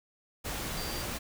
sine tone in noise, 4699 Hz, D8, in tune, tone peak -42 dBFS, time 0.76-1.03 s, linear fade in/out 20 ms, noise pink, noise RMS -36 dBFS, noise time 0.44-1.19 s, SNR -9 dB, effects none

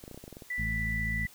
clicks, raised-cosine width 2 ms, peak -31 dBFS, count 10, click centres 0.039 / 0.079 / 0.113 / 0.145 / 0.176 / 0.24 / 0.279 / 0.327 / 0.369 / 0.422 s
sine tone, 1975.5 Hz, B6, in tune, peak -31 dBFS, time 0.5-1.27 s, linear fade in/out 5 ms
harmonic tone, 55.1 Hz, A1, 3 cents sharp, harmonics 1 / 2 / 3 / 4, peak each -34 / -37 / -39 / -40 dBFS, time 0.58-1.26 s, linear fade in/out 5 ms
effects white hiss -55 dBFS RMS until 1.34 s

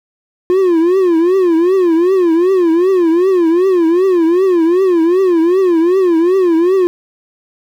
triangle tone with vibrato, 353.2 Hz, F4, 20 cents sharp, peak -6 dBFS, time 0.5-6.87 s, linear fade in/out 0 ms, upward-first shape triangle, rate 2.6 Hz, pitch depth 180 cents each way, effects 7-bit

